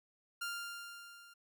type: tone with level ramp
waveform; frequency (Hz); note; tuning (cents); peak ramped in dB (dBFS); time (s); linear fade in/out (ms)
sawtooth; 1396.9; F6; 0; -33 to -53; 0.41-1.34; 10
effects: none